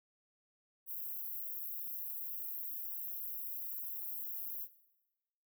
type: high-pass noise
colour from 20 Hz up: white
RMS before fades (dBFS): -42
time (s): 0.86-4.68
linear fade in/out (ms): 50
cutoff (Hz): 12000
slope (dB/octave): 96
effects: noise-tail reverb RT60 1.0 s tail -17 dB re dry